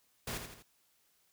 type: noise with echo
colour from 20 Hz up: pink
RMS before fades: -39 dBFS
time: 0.27-0.38 s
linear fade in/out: 5 ms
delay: 82 ms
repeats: 3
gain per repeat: -6 dB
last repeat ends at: 0.626 s
effects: white hiss -72 dBFS RMS until 1.32 s